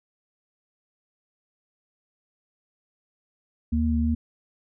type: tone pair together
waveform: sine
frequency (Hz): 76.5 / 233.1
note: D#2 / A#3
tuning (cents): -29 / 0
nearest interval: octave + perfect fifth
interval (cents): 1929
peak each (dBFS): -23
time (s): 3.72-4.15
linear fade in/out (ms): 10
effects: none